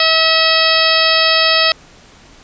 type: harmonic tone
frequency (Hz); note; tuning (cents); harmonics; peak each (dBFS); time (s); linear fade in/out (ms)
645; E5; -38; 1 / 2 / 3 / 4 / 5 / 6 / 7 / 8; -18 / -18 / -18 / -18 / -18 / -18 / -18 / -18; 0-1.72; 2
effects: pink hiss -43 dBFS RMS until 2.43 s + resampled to 16000 Hz